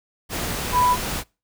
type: tone in noise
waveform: sine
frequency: 991 Hz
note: B5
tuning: 6 cents sharp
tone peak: -15 dBFS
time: 0.72-0.97 s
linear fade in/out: 50 ms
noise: pink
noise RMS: -27 dBFS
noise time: 0.29-1.24 s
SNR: +9 dB
effects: noise-tail reverb RT60 0.3 s tail -25 dB re dry